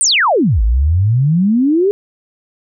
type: exponential two-way sweep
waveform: sine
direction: down then up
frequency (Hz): 9530 to 50.7 to 418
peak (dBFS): -9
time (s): 0.01-1.91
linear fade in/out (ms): 0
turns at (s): 0.62
effects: none